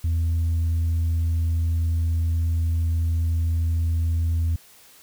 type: tone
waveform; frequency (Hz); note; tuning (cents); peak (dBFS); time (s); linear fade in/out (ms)
sine; 82.7; E2; +6; -17; 0.04-4.56; 5
effects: tanh soft clip ceiling -18 dBFS + white hiss -51 dBFS RMS until 5.02 s